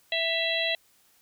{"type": "harmonic tone with a mistuned harmonic", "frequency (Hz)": 659.3, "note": "E5", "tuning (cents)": 0, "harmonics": [1, 3, 4, 5, 6], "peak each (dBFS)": [-31, -31, -31, -31, -31], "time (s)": [0.12, 0.75], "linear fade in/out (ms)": 2, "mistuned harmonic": 4, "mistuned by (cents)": 33, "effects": ["white hiss -63 dBFS RMS until 1.21 s"]}